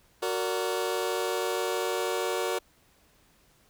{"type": "chord", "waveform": "sawtooth", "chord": "Gb augmented", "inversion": "none", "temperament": "just", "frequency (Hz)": [370, 462.5, 578.1], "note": ["Gb4", "Bb4", "D5"], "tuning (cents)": [0, -14, -27], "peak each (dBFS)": [-27, -27, -30], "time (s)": [0.22, 2.59], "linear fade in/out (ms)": 10, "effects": ["pink hiss -63 dBFS RMS until 3.69 s"]}